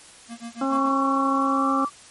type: tone with tremolo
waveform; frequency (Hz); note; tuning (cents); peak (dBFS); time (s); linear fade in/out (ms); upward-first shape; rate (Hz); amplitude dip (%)
square; 233.1; A#3; 0; -32; 0.28-0.91; 50; sine; 6.9; 100
type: harmonic tone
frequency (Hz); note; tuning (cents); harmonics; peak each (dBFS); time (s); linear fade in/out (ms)
270; C#4; -45; 1 / 2 / 3 / 4 / 5; -23 / -30 / -30 / -32 / -30; 0.61-1.85; 5
type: tone with pitch glide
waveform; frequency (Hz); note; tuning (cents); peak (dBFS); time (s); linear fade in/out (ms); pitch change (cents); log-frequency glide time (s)
sine; 1114 to 1161.3; C#6 to D6; +8 to -20; -22; 0.69-1.9; 50; +72; 1.33-1.69
effects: white hiss -47 dBFS RMS until 2.1 s + MP3 48 kbps